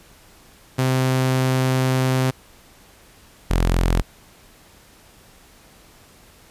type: tone pair in turn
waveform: sawtooth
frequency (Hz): 130 / 43.26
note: C3 / F1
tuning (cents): -11 / -16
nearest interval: octave + perfect fifth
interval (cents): 1905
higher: first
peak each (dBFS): -13 / -12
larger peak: second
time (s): 0.78-2.31 / 3.5-4.02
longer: first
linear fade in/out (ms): 10
effects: pink hiss -50 dBFS RMS until 6.5 s + resampled to 32000 Hz